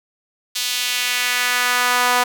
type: tone with high-pass filter sweep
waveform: sawtooth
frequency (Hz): 246.9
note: B3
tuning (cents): 0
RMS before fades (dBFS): -19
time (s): 0.55-2.24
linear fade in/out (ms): 10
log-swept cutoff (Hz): 3800 to 890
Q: 1.4
effects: none